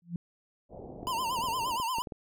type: tone with exponential growth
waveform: sine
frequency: 171.9 Hz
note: F3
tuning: 27 cents flat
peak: -27 dBFS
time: 0.02-0.16 s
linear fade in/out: 2 ms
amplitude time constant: 29 ms
type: low-pass noise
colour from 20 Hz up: white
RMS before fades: -45 dBFS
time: 0.69-1.8 s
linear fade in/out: 50 ms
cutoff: 740 Hz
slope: 48 dB/octave
type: clicks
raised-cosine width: 2 ms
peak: -27 dBFS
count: 9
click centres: 1.031 / 1.073 / 1.389 / 1.439 / 1.486 / 1.8 / 1.985 / 2.072 / 2.122 s
type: tone with vibrato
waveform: square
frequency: 970 Hz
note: B5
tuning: 31 cents flat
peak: -30 dBFS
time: 1.07-2.02 s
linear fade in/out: 0 ms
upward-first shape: sine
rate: 8.6 Hz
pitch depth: 130 cents each way
effects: none